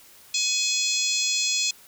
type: harmonic tone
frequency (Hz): 844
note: G#5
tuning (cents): +28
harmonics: 3 / 4 / 5 / 6 / 7 / 8 / 9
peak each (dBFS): -29 / -29 / -28 / -31 / -32 / -29 / -31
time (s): 0.34-1.71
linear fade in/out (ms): 5
effects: white hiss -51 dBFS RMS until 1.87 s